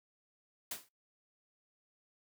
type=noise with exponential decay; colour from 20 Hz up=white; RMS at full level=-36 dBFS; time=0.71-0.89 s; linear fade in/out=5 ms; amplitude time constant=39 ms; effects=noise-tail reverb RT60 0.2 s tail -25 dB re dry + high-pass 80 Hz 12 dB/octave